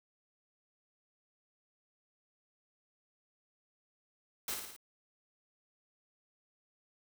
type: noise with echo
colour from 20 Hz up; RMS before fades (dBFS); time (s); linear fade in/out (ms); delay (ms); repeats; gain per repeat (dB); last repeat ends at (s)
white; -37; 4.48-4.54; 2; 56; 4; -4; 4.764
effects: none